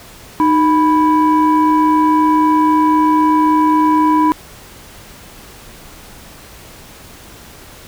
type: tone pair together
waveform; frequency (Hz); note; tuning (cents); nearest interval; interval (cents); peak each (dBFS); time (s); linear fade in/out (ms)
sine; 308 / 987.8; D#4 / B5; -17 / 0; octave + minor sixth; 2017; -10; 0.4-4.32; 0
effects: tanh soft clip ceiling -5 dBFS + pink hiss -38 dBFS RMS until 7.87 s